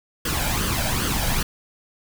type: noise with flanger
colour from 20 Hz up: pink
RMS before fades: -23 dBFS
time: 0.25-1.43 s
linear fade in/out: 5 ms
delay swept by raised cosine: 0.63 to 1.31 ms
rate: 2.5 Hz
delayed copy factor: +0.6
effects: none